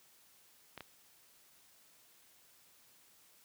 clicks, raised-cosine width 0.3 ms, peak -29 dBFS, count 2, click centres 0.777 / 0.807 s, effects white hiss -65 dBFS RMS until 3.44 s + high-pass 60 Hz 12 dB/octave

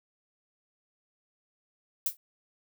violet noise with exponential decay, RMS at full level -23 dBFS, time 2.06-2.17 s, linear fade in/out 2 ms, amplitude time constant 22 ms, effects none

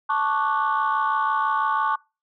sine chord, D major seventh, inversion second, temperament equal, 880 / 1108.7 / 1174.7 / 1480 Hz, A5 / C#6 / D6 / F#6, 0 / 0 / 0 / 0 cents, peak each -24 / -22 / -26 / -28 dBFS, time 0.09-1.96 s, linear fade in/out 10 ms, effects noise-tail reverb RT60 0.3 s tail -26 dB re dry + tanh soft clip ceiling -13 dBFS

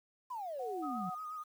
sine exponential sweep, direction down, 1044 to 170 Hz, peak -38 dBFS, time 0.3-1.1 s, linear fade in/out 10 ms
sine tone, 740 Hz, F#5, in tune, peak -40 dBFS, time 0.59-1.15 s, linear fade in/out 10 ms
sine tone with vibrato, 1244.5 Hz, D#6, in tune, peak -40 dBFS, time 0.82-1.44 s, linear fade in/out 20 ms, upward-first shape sine, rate 8.2 Hz, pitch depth 34 cents each way
effects 10-bit

